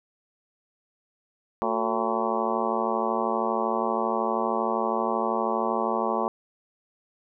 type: harmonic tone with a mistuned harmonic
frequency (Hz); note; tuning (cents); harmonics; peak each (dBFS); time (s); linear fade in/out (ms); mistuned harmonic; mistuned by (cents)
112.7; A2; +42; 2 / 3 / 4 / 5 / 6 / 7 / 8 / 9 / 10; -32 / -32 / -32 / -32 / -32 / -32 / -32 / -32 / -32; 1.62-6.28; 0; 3; +130
effects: none